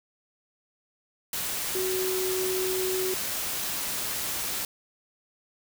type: tone in noise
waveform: sine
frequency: 372.9 Hz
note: F#4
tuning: 14 cents sharp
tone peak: -27 dBFS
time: 1.75-3.14 s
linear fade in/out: 2 ms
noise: white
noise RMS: -31 dBFS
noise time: 1.33-4.65 s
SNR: +1 dB
effects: none